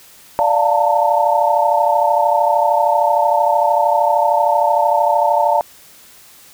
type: chord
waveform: sine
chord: Bb major seventh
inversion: first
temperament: equal with one note detuned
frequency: 587.3 / 698.5 / 880 / 913.1 Hz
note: D5 / F5 / A5 / Bb5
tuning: 0 / 0 / 0 / -36 cents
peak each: -17 dBFS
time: 0.39-5.61 s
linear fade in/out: 0 ms
effects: white hiss -44 dBFS RMS until 6.53 s